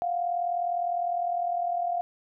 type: tone pair together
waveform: sine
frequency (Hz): 698.5 / 738.4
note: F5 / F#5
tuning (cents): 0 / -4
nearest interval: minor second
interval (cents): 96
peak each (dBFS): -26 / -33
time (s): 0.02-2.01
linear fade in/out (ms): 0
effects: none